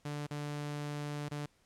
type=tone with dropouts; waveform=sawtooth; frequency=146.83 Hz; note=D3; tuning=in tune; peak=-33 dBFS; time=0.05-1.46 s; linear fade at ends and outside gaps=5 ms; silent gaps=0.267-0.308 / 1.287-1.312 s; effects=pink hiss -70 dBFS RMS until 1.65 s + low-pass 10000 Hz 12 dB/octave

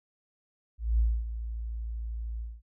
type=tone with ADSR envelope; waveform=sine; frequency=56.5 Hz; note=A1; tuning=47 cents sharp; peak=-20 dBFS; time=0.78-2.62 s; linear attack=210 ms; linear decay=250 ms; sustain=-12 dB; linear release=220 ms; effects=none

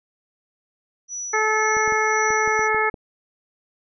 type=tone with tremolo; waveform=sine; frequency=5900 Hz; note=F#8; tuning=6 cents flat; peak=-27 dBFS; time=1.08-2.69 s; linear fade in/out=50 ms; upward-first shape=sine; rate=1.9 Hz; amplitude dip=60%
type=harmonic tone; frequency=433.2 Hz; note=A4; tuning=27 cents flat; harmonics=1 / 2 / 3 / 4 / 5; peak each=-24 / -24 / -24 / -24 / -24 dBFS; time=1.33-2.9 s; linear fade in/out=10 ms
type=clicks; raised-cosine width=2 ms; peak=-22 dBFS; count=8; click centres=1.768 / 1.877 / 1.923 / 2.305 / 2.476 / 2.593 / 2.746 / 2.942 s
effects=none

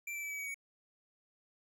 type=tone with pitch steps; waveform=square; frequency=2349 / 2327 / 2306 / 2285 / 2264 / 2243 Hz; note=D7 / D7 / D7 / D7 / C#7 / C#7; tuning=0 / -17 / -32 / -48 / +36 / +20 cents; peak=-39 dBFS; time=0.07-0.544 s; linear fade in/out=5 ms; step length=79 ms; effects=none

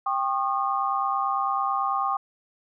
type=tone cluster; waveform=sine; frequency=789 / 1088 / 1217 Hz; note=G5 / C#6 / D#6; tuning=+11 / -33 / -39 cents; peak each=-27 dBFS; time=0.06-2.17 s; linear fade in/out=5 ms; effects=none

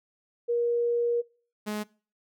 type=tone pair in turn; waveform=sine / sawtooth; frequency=474.4 / 210.9 Hz; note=A#4 / G#3; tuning=+30 / +27 cents; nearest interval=octave + major second; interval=1403 cents; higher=first; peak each=-23 / -26 dBFS; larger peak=first; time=0.48-1.22 / 1.66-1.84 s; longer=first; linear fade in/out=20 ms; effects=noise-tail reverb RT60 0.4 s tail -23 dB re dry

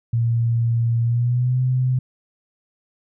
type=tone with pitch glide; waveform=sine; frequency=116.54 to 127.82 Hz; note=A#2 to C3; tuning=0 to -40 cents; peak=-16 dBFS; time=0.13-1.99 s; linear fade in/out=5 ms; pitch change=+160 cents; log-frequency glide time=1.02-1.6 s; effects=none

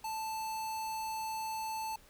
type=tone with notch filter; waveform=square; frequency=880 Hz; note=A5; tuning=in tune; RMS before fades=-38 dBFS; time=0.04-1.96 s; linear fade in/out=5 ms; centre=1800 Hz; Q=1; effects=pink hiss -61 dBFS RMS until 2.09 s

